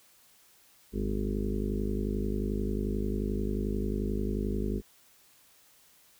harmonic tone with a mistuned harmonic, 51.3 Hz, G#1, 21 cents flat, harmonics 1 / 2 / 3 / 4 / 5 / 6 / 7 / 8 / 9, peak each -32 / -39 / -44 / -34 / -38 / -45 / -38 / -38 / -46 dBFS, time 0.92-4.82 s, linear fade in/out 50 ms, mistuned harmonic 3, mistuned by -49 cents, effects white hiss -61 dBFS RMS until 6.19 s

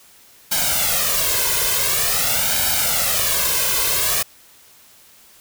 white noise with flanger, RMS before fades -19 dBFS, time 0.51-4.23 s, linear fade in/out 10 ms, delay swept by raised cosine 1.3 to 1.97 ms, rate 0.47 Hz, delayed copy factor +0.8, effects white hiss -49 dBFS RMS until 5.4 s

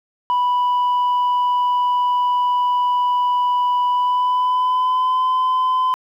sine tone with pitch glide, 986 to 1020.2 Hz, B5 to C6, -3 to -44 cents, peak -12 dBFS, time 0.3-5.94 s, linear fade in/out 0 ms, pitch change +59 cents, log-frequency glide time 3.88-5.23 s, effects tanh soft clip ceiling -14 dBFS + 9-bit

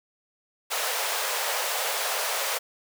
pink high-pass noise, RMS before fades -28 dBFS, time 0.7-2.59 s, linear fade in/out 20 ms, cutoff 480 Hz, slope 48 dB/octave, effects none

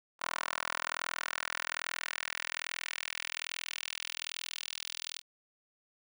10% pulse tone with high-pass filter sweep, 41.2 Hz, E1, in tune, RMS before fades -39 dBFS, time 0.19-5.22 s, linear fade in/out 50 ms, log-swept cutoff 1100 to 3700 Hz, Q 1.7, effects none

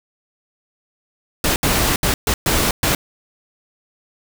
pink noise bursts at uneven times, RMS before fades -17 dBFS, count 6, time 1.44-1.56 / 1.63-1.96 / 2.03-2.14 / 2.27-2.34 / 2.46-2.71 / 2.83-2.95 s, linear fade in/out 2 ms, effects none

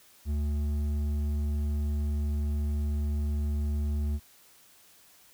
sine tone with hard clipping, 73.42 Hz, D2, in tune, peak -28 dBFS, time 0.25-4.2 s, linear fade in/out 50 ms, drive 7 dB, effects white hiss -58 dBFS RMS until 5.33 s

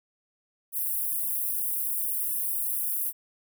white high-pass noise, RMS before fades -29 dBFS, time 0.72-3.13 s, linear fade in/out 50 ms, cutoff 9700 Hz, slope 48 dB/octave, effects none

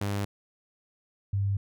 sawtooth / sine tone pair in turn, 100.9 / 99.22 Hz, G#2 / G2, -49 / +21 cents, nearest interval unison, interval 30 cents, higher first, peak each -24 dBFS, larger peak neither, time 0.01-0.25 / 1.33-1.57 s, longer neither, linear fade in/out 5 ms, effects none

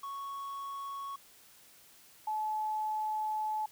triangle / sine tone pair in turn, 1108.7 / 860.8 Hz, C#6 / A5, 0 / -38 cents, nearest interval major third, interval 438 cents, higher first, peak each -36 / -31 dBFS, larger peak second, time 0.03-1.16 / 2.27-3.66 s, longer second, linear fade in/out 5 ms, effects white hiss -59 dBFS RMS until 3.71 s

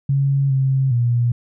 sine tone with pitch steps, 138.3 / 133.8 / 120 Hz, C#3 / C3 / B2, -4 / +39 / -49 cents, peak -14 dBFS, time 0.09-1.32 s, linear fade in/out 5 ms, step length 410 ms, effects none

